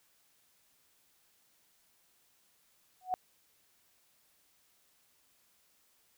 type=tone with exponential growth; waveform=sine; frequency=738 Hz; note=F#5; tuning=5 cents flat; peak=-25 dBFS; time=3.01-3.14 s; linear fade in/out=0 ms; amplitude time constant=28 ms; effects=white hiss -70 dBFS RMS until 6.17 s

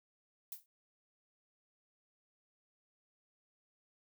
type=noise with exponential decay; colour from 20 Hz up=violet; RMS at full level=-41 dBFS; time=0.52-0.66 s; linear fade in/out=1 ms; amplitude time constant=30 ms; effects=none

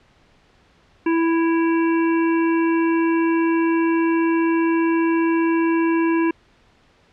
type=harmonic tone with a mistuned harmonic; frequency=330.5 Hz; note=E4; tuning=5 cents sharp; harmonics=1 / 3 / 5 / 7 / 8; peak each=-16 / -26 / -30 / -33 / -34 dBFS; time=1.06-6.31 s; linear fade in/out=5 ms; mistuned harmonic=8; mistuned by=+53 cents; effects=pink hiss -56 dBFS RMS until 7.12 s + low-pass 4000 Hz 12 dB/octave

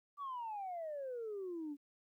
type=exponential sweep; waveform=sine; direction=down; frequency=1174.7 to 280 Hz; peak=-39 dBFS; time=0.17-1.77 s; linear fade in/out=50 ms; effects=tanh soft clip ceiling -37 dBFS + 13-bit

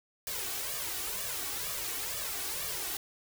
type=noise with flanger; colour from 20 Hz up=white; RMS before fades=-36 dBFS; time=0.27-2.97 s; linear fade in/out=2 ms; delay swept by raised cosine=1.7 to 2.7 ms; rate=2.1 Hz; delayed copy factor=+0.75; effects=none

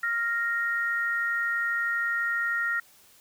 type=tone pair together; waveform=sine; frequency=1396.9 / 1864.6 Hz; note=F6 / A#6; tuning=0 / 0 cents; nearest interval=perfect fourth; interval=500 cents; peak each=-28 / -27 dBFS; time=0.03-2.8 s; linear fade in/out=5 ms; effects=white hiss -57 dBFS RMS until 3.2 s

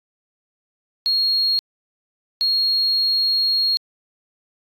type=tone bursts at uneven times; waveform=sine; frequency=4280 Hz; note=C8; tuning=38 cents sharp; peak=-15 dBFS; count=2; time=1.06-1.59 / 2.41-3.77 s; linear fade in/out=0 ms; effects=tanh soft clip ceiling -11 dBFS + AAC 64 kbps

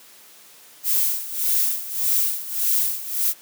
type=noise with tremolo; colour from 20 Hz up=violet; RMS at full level=-19 dBFS; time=0.83-3.34 s; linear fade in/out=50 ms; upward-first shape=sine; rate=1.7 Hz; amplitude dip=80%; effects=white hiss -48 dBFS RMS until 3.41 s + high-pass 200 Hz 12 dB/octave

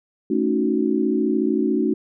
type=chord; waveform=sine; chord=D# half-diminished seventh; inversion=second; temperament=equal; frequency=220 / 277.2 / 311.1 / 370 Hz; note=A3 / C#4 / D#4 / F#4; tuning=0 / 0 / 0 / 0 cents; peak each=-23 dBFS; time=0.3-1.94 s; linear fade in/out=5 ms; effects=none

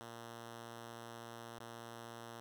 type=tone with dropouts; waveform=5% pulse; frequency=116.54 Hz; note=A#2; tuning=in tune; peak=-37 dBFS; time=0.01-2.4 s; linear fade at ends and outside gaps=0 ms; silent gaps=1.587-1.603 s; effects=none

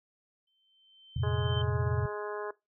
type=tone with exponential growth; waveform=sine; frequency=3098 Hz; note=G7; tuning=21 cents flat; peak=-34 dBFS; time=0.47-1.62 s; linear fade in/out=5 ms; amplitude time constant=250 ms
type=chord; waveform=sine; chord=F suspended fourth; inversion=none; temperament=equal with one note detuned; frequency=87.31 / 113.88 / 130.81 Hz; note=F2 / Bb2 / C3; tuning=0 / -40 / 0 cents; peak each=-32 dBFS; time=1.16-2.06 s; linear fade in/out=5 ms
type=harmonic tone; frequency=208.7 Hz; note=G#3; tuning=9 cents sharp; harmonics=2 / 3 / 4 / 5 / 6 / 7 / 8; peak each=-36 / -43 / -45 / -42 / -48 / -48 / -46 dBFS; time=1.23-2.51 s; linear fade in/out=5 ms
effects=noise-tail reverb RT60 0.2 s tail -20 dB re dry

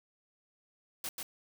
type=noise with echo; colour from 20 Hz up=white; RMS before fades=-38 dBFS; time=1.04-1.09 s; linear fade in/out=2 ms; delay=140 ms; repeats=1; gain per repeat=-2 dB; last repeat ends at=1.23 s; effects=none

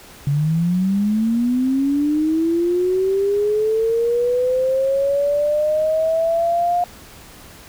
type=linear sweep; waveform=sine; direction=up; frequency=138.59 to 711 Hz; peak=-15 dBFS; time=0.27-6.84 s; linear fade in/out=2 ms; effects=pink hiss -42 dBFS RMS until 7.68 s

